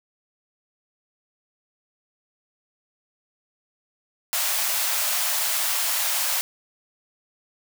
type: high-pass noise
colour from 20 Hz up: white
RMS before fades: -24 dBFS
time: 4.33-6.41 s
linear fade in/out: 0 ms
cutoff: 570 Hz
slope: 96 dB/octave
effects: none